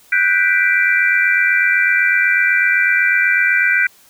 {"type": "chord", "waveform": "sine", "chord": "G major seventh", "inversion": "third", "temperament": "equal", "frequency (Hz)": [1480, 1568, 1975.5, 2349], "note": ["F#6", "G6", "B6", "D7"], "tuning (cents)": [0, 0, 0, 0], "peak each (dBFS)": -17, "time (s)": [0.12, 3.87], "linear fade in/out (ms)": 5, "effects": ["white hiss -49 dBFS RMS until 4.09 s"]}